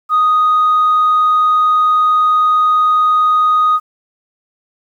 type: tone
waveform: sine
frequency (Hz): 1244.5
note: D#6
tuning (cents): 0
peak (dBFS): -7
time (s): 0.09-3.8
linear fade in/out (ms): 50
effects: tanh soft clip ceiling -6 dBFS + 8-bit